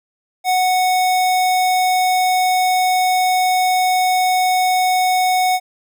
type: tone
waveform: square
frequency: 738 Hz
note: F#5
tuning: 5 cents flat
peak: -14 dBFS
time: 0.44-5.6 s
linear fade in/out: 50 ms
effects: none